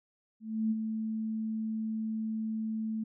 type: tone with ADSR envelope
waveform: sine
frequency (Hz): 220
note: A3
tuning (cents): 0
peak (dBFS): -25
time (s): 0.4-3.04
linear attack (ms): 310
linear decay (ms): 32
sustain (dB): -6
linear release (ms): 9
effects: none